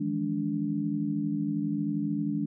sine tone cluster, 158.4 / 171.1 / 208.1 / 288.9 Hz, D#3 / F3 / G#3 / D4, +31 / -35 / +4 / -28 cents, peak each -34 / -38 / -31 / -30 dBFS, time 0-2.46 s, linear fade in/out 10 ms, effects none

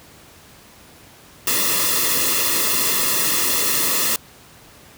white noise with comb filter, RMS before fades -19 dBFS, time 1.47-4.16 s, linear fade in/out 2 ms, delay 1.3 ms, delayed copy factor -0.9, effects pink hiss -46 dBFS RMS until 4.97 s + high-pass 60 Hz 12 dB/octave

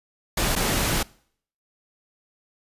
pink noise with dropouts, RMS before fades -23 dBFS, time 0.37-1.03 s, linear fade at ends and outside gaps 5 ms, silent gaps 0.554-0.561 s, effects noise-tail reverb RT60 0.6 s tail -24 dB re dry + resampled to 32000 Hz

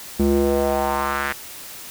square tone with band-pass filter sweep, 69.8 Hz, C#2, 13 cents sharp, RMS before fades -20 dBFS, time 0.19-1.33 s, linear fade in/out 10 ms, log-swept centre 270 to 1800 Hz, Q 2.4, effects white hiss -37 dBFS RMS until 1.9 s

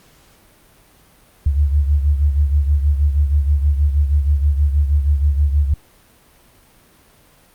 sine beating tone pair, 71.4 / 77.7 Hz, D2 / D#2, -48 / -2 cents, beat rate 6.3 Hz, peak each -13 / -20 dBFS, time 1.46-5.74 s, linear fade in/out 5 ms, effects pink hiss -51 dBFS RMS until 7.54 s + Opus 48 kbps

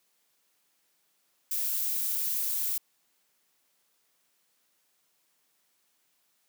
violet noise, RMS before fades -30 dBFS, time 1.51-2.78 s, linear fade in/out 5 ms, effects white hiss -72 dBFS RMS until 6.48 s + high-pass 150 Hz 12 dB/octave

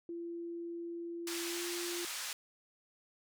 sine tone with pitch glide, 340.3 to 347 Hz, F4 to F4, -45 to -11 cents, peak -39 dBFS, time 0.09-2.05 s, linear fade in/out 2 ms, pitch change +34 cents, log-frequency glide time 1.43-1.64 s
white band-pass noise, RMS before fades -41 dBFS, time 1.27-2.33 s, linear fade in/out 2 ms, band 1000 to 8000 Hz, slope 12 dB/octave
effects none

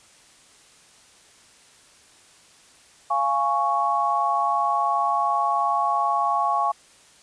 sine chord, Db major, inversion first, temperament just, 693 / 831.5 / 1108.7 Hz, F5 / Ab5 / Db6, -14 / +2 / 0 cents, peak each -26 / -24 / -22 dBFS, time 3.1-6.72 s, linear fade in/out 10 ms, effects white hiss -53 dBFS RMS until 7.22 s + resampled to 22050 Hz

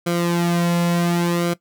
sawtooth tone with flanger, 172.4 Hz, F3, 22 cents flat, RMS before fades -19 dBFS, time 0.06-1.54 s, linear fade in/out 10 ms, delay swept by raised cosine 1.1 to 2.6 ms, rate 0.68 Hz, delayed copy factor -0.7, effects noise-tail reverb RT60 0.1 s tail -18 dB re dry

